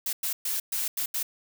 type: noise bursts at uneven times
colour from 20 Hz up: blue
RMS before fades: -29 dBFS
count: 6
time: 0.06-0.13 / 0.23-0.33 / 0.45-0.6 / 0.72-0.88 / 0.97-1.06 / 1.14-1.23 s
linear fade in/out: 5 ms
effects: none